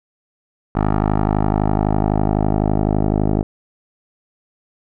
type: tone with low-pass filter sweep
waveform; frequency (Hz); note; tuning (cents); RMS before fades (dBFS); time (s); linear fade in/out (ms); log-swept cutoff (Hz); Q
10% pulse; 51.91; G#1; 0; -17; 0.75-3.43; 5; 1100 to 550; 1.8
effects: none